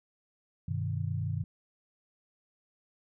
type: chord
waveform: sine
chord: G augmented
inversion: none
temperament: equal with one note detuned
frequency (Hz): 98 / 125.41 / 155.56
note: G2 / B2 / D#3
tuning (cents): 0 / +27 / 0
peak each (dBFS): -33 / -35 / -35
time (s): 0.68-1.44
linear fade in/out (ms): 5
effects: none